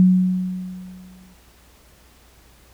sine tone with exponential decay, 184 Hz, F#3, 9 cents flat, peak -8 dBFS, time 0-1.34 s, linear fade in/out 0 ms, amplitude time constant 290 ms, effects added 60 Hz sine -53 dBFS peak until 2.73 s + pink hiss -53 dBFS RMS until 2.73 s

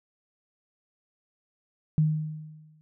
sine tone with exponential decay, 154.7 Hz, D#3, 10 cents flat, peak -17 dBFS, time 1.98-2.81 s, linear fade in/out 0 ms, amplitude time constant 180 ms, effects none

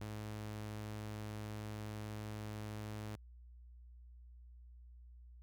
sawtooth tone, 106.5 Hz, G#2, 44 cents sharp, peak -39 dBFS, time 0.01-3.16 s, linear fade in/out 5 ms, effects added 60 Hz sine -54 dBFS peak until 5.42 s

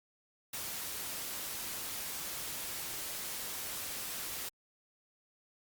white noise, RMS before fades -40 dBFS, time 0.53-4.49 s, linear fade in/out 5 ms, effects Opus 48 kbps

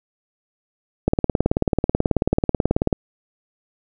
click train, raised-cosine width 2 ms, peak -3 dBFS, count 35, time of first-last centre 1.08-2.928 s, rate 18.4 Hz, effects none

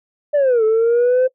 sine linear two-way sweep, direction down then up, 600 to 432.9 to 519 Hz, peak -9 dBFS, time 0.33-1.28 s, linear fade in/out 20 ms, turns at 0.64 s, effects noise-tail reverb RT60 0.1 s tail -22 dB re dry + tanh soft clip ceiling -10 dBFS

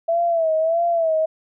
sine tone with vibrato, 659.3 Hz, E5, in tune, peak -16 dBFS, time 0.08-1.26 s, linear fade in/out 10 ms, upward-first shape sine, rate 1.6 Hz, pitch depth 74 cents each way, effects none

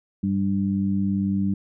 harmonic tone, 98 Hz, G2, in tune, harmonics 1 / 2 / 3, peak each -29 / -21 / -30 dBFS, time 0.23-1.54 s, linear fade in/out 5 ms, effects none

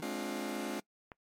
25% pulse tone with exponential decay, 154.5 Hz, D#3, 12 cents flat, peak -37 dBFS, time 0-0.08 s, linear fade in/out 0 ms, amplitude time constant 16 ms
sawtooth chord, D half-diminished seventh, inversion second, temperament just, 211.4 / 264.3 / 293.7 / 352.4 Hz, Ab3 / C4 / D4 / F4, +31 / +18 / 0 / +16 cents, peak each -37 dBFS, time 0.02-0.8 s, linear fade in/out 5 ms
click, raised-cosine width 0.5 ms, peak -31 dBFS, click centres 1.118 s
effects noise-tail reverb RT60 0.1 s tail -23 dB re dry + MP3 64 kbps

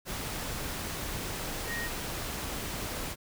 sine tone in noise, 1870 Hz, A#6, 5 cents sharp, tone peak -34 dBFS, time 1.66-1.9 s, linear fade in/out 50 ms, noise pink, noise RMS -36 dBFS, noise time 0.05-3.16 s, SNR -1 dB, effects none

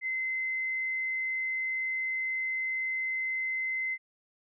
sine tone, 2059 Hz, C7, 28 cents flat, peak -29 dBFS, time 0.01-3.98 s, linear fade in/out 50 ms, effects none

